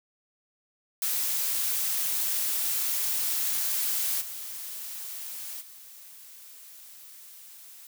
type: noise with level steps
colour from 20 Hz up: blue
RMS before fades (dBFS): -28 / -38 / -48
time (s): 1.02-7.87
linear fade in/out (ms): 2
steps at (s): 4.2 / 5.6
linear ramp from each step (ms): 20
effects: none